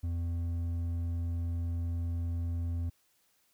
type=tone with hard clipping; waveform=sine; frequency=85 Hz; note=F2; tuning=46 cents flat; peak=-32 dBFS; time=0.03-2.9 s; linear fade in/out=10 ms; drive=5 dB; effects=white hiss -71 dBFS RMS until 3.53 s